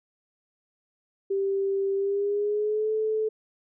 sine tone with pitch glide, 392 to 435 Hz, G4 to A4, 0 to -20 cents, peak -23 dBFS, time 1.3-3.29 s, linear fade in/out 10 ms, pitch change +180 cents, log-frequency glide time 1.95-2.92 s, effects none

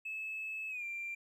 triangle tone with pitch glide, 2600 to 2370 Hz, E7 to D7, -24 to +15 cents, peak -35 dBFS, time 0.05-1.15 s, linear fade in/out 10 ms, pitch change -161 cents, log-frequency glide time 0.69-0.84 s, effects tanh soft clip ceiling -35 dBFS

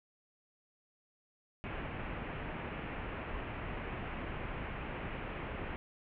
pink low-pass noise, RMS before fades -41 dBFS, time 1.64-5.76 s, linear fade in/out 0 ms, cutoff 2800 Hz, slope 48 dB/octave, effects none

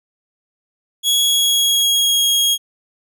sawtooth tone with pitch glide, 3341 to 3278 Hz, G#7 to G#7, +10 to -23 cents, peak -10 dBFS, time 1.03-2.58 s, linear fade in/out 50 ms, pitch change -33 cents, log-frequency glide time 1.21-2.26 s, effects none

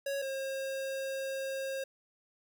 square tone pair in turn, 554.4 / 537.4 Hz, C#5 / C5, 0 / +46 cents, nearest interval minor second, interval 54 cents, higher first, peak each -33 / -35 dBFS, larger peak first, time 0.06-0.22 / 0.22-1.84 s, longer second, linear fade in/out 5 ms, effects none

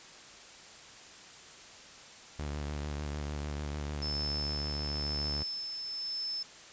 sawtooth tone with vibrato, 73.42 Hz, D2, in tune, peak -31 dBFS, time 2.39-5.43 s, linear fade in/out 0 ms, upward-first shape triangle, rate 6.7 Hz, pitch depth 52 cents each way
sine tone with tremolo, 5260 Hz, E8, 5 cents flat, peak -33 dBFS, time 4.02-6.43 s, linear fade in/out 5 ms, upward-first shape sine, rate 1 Hz, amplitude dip 35%
effects white hiss -51 dBFS RMS until 6.72 s + resampled to 16000 Hz

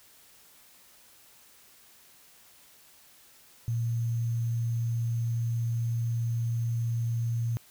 sine tone with sample-and-hold, 116.4 Hz, A#2, 2 cents flat, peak -26 dBFS, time 3.68-7.57 s, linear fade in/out 0 ms, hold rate 6300 Hz, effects white hiss -57 dBFS RMS until 7.7 s

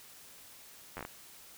slowing click train, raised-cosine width 0.5 ms, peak -25 dBFS, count 6, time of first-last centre 0.97-1.05 s, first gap 10 ms, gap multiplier 1.24, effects white hiss -54 dBFS RMS until 1.57 s

